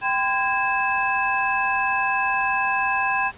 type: tone cluster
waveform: sine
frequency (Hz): 785 / 1018 / 1640 / 2611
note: G5 / C6 / G#6 / E7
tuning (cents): +2 / -48 / -22 / -17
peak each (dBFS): -25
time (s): 0.01-3.32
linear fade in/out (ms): 50
effects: pink hiss -46 dBFS RMS until 3.37 s + resampled to 8000 Hz